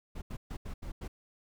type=noise bursts at uneven times; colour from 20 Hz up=brown; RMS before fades=-39 dBFS; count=6; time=0.15-0.22 / 0.3-0.37 / 0.5-0.57 / 0.65-0.74 / 0.82-0.92 / 1.01-1.08 s; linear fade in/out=10 ms; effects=none